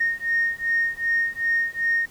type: beating tone pair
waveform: sine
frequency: 1848 / 1850.6 Hz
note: A#6 / A#6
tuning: -16 / -13 cents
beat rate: 2.6 Hz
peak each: -23 dBFS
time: 0-2.06 s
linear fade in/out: 10 ms
effects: tanh soft clip ceiling -13 dBFS + pink hiss -50 dBFS RMS until 2.1 s